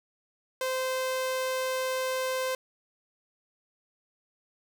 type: tone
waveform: sawtooth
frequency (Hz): 518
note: C5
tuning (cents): -17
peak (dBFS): -24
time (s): 0.61-2.55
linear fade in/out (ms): 2
effects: none